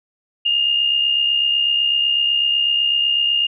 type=tone pair together; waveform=sine; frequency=2819 / 2887 Hz; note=F7 / F#7; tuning=+16 / -43 cents; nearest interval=unison; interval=41 cents; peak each=-15 / -24 dBFS; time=0.45-3.47 s; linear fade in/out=10 ms; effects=none